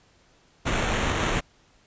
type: noise with sample-and-hold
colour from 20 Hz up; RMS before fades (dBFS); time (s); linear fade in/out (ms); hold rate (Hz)
pink; -25; 0.65-1.41; 20; 4900
effects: pink hiss -60 dBFS RMS until 1.86 s + resampled to 16000 Hz